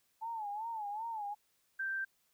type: tone with vibrato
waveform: sine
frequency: 867 Hz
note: A5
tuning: 26 cents flat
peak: -37 dBFS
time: 0.21-1.35 s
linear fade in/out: 20 ms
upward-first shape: sine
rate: 2.6 Hz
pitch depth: 120 cents each way
type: tone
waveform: sine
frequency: 1568 Hz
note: G6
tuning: in tune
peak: -34 dBFS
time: 1.79-2.05 s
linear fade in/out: 10 ms
effects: white hiss -75 dBFS RMS until 2.33 s